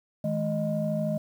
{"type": "tone cluster", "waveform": "sine", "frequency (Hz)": [159.4, 212.4, 618], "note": ["D#3", "G#3", "D#5"], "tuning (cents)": [42, 39, -12], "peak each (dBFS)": -29, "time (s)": [0.24, 1.18], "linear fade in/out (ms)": 5, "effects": ["tanh soft clip ceiling -17 dBFS", "9-bit"]}